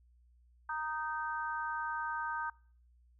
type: harmonic tone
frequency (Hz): 310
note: D#4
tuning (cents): -6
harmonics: 3 / 4 / 5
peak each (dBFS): -38 / -40 / -39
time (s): 0.69-2.5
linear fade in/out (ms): 5
effects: noise-tail reverb RT60 0.5 s tail -25 dB re dry + added 60 Hz sine -62 dBFS peak until 3.19 s